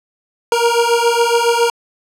25% pulse beating tone pair, 466.2 / 473.4 Hz, A#4 / A#4, 0 / +27 cents, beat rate 7.2 Hz, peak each -11 dBFS, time 0.52-1.7 s, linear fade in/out 2 ms, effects low-pass 11000 Hz 12 dB/octave

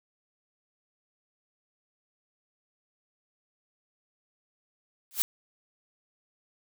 blue noise with exponential growth, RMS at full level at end -20 dBFS, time 5.11-5.22 s, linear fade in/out 0 ms, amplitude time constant 23 ms, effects none

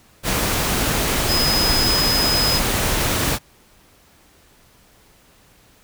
sine tone in noise, 5050 Hz, D#8, 25 cents sharp, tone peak -18 dBFS, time 1.27-2.61 s, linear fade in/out 50 ms, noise pink, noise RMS -20 dBFS, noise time 0.23-3.39 s, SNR -1 dB, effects pink hiss -53 dBFS RMS until 5.83 s

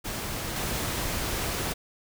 pink noise with level steps, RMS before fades -33 / -30 dBFS, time 0.04-1.74 s, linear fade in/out 20 ms, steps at 0.56 s, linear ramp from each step 2 ms, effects none

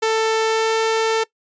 sawtooth tone with pitch glide, 443.7 to 446.3 Hz, A4 to A4, +14 to +25 cents, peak -12 dBFS, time 0.02-1.24 s, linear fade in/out 10 ms, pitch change +11 cents, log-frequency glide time 0.44-0.74 s, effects noise-tail reverb RT60 0.1 s tail -21 dB re dry + resampled to 16000 Hz

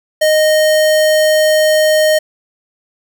square tone, 619 Hz, D#5, 9 cents flat, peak -9 dBFS, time 0.21-2.19 s, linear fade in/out 10 ms, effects none

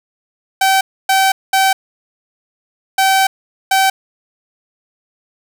sawtooth tone bursts at uneven times, 770 Hz, G5, 31 cents flat, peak -6 dBFS, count 5, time 0.61-0.81 / 1.09-1.32 / 1.53-1.73 / 2.98-3.27 / 3.71-3.9 s, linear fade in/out 5 ms, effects none

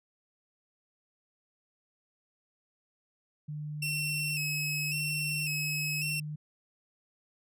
sine tone with pitch glide, 150 to 151.13 Hz, D3 to D3, +37 to +50 cents, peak -35 dBFS, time 3.48-6.36 s, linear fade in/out 10 ms, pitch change +13 cents, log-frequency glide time 4.52-6.13 s
sawtooth tone with vibrato, 2637 Hz, E7, in tune, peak -28 dBFS, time 3.82-6.2 s, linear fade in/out 5 ms, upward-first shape square, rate 0.91 Hz, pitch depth 47 cents each way
effects none

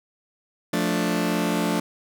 sawtooth chord, D minor, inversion first, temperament just, 176.2 / 220.2 / 293.7 Hz, F3 / A3 / D4, +16 / +2 / 0 cents, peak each -22 dBFS, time 0.73-1.8 s, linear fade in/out 5 ms, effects none

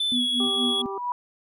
triangle tone with pitch glide, 3519 to 3352 Hz, A7 to G#7, 0 to +15 cents, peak -21 dBFS, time 0-0.82 s, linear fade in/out 5 ms, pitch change -85 cents, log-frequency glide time 0.12-0.21 s
sine tone with tremolo, 245.3 Hz, B3, 12 cents flat, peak -23 dBFS, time 0.12-0.86 s, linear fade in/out 0 ms, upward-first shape sine, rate 4.2 Hz, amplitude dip 90%
harmonic tone, 392 Hz, G4, in tune, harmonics 1 / 2 / 3, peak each -31 / -37 / -36 dBFS, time 0.4-0.98 s, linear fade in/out 2 ms
sine tone with exponential growth, 977 Hz, B5, 19 cents flat, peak -22 dBFS, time 0.52-1.12 s, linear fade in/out 1 ms, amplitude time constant 130 ms
effects none

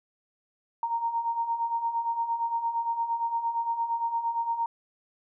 sine beating tone pair, 921 / 929.7 Hz, A#5 / A#5, -21 / -5 cents, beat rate 8.7 Hz, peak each -33 / -27 dBFS, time 0.83-4.66 s, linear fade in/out 2 ms, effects none

